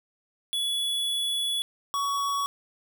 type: tone pair in turn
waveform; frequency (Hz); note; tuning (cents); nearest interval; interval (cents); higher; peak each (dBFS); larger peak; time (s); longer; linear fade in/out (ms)
square; 3406 / 1122.9; G#7 / C#6; +43 / +22; octave + perfect fifth; 1921; first; -26; neither; 0.53-1.62 / 1.94-2.46; first; 0
effects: 10-bit